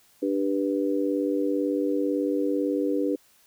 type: chord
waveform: sine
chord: G major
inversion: second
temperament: just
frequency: 294 / 392 / 490 Hz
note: D4 / G4 / B4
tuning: +2 / 0 / -14 cents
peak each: -25 / -29 / -28 dBFS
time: 0.22-3.16 s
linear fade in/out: 10 ms
effects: white hiss -60 dBFS RMS until 3.46 s